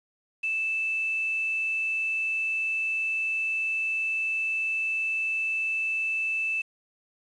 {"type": "tone with quantisation", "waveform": "sine", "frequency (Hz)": 2637, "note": "E7", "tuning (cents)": 0, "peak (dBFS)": -25, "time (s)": [0.43, 6.62], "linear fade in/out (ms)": 10, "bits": 8, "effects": ["resampled to 22050 Hz"]}